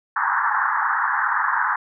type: band-pass noise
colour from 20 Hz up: pink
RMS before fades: -21 dBFS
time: 0.16-1.76 s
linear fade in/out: 5 ms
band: 840 to 1800 Hz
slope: 96 dB/octave
effects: none